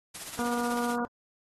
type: noise with tremolo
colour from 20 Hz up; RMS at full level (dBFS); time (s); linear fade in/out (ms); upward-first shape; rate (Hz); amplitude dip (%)
white; -38; 0.14-0.96; 10; sine; 16; 55
type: harmonic tone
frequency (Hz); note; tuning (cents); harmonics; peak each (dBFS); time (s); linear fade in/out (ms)
240; B3; -49; 1 / 2 / 3 / 4 / 5 / 6; -31 / -34 / -36 / -37 / -38 / -39; 0.39-1.05; 0
effects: AAC 32 kbps